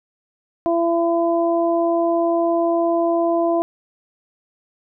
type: harmonic tone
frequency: 337.2 Hz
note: E4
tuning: 39 cents sharp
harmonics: 1 / 2 / 3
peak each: -19 / -18 / -28 dBFS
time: 0.66-3.62 s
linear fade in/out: 0 ms
effects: none